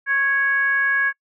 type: tone with frequency modulation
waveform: sine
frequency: 1661.2 Hz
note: G#6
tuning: in tune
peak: -16 dBFS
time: 0.06-1.13 s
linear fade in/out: 50 ms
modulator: 566 Hz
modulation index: 0.44
effects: noise-tail reverb RT60 0.1 s tail -26 dB re dry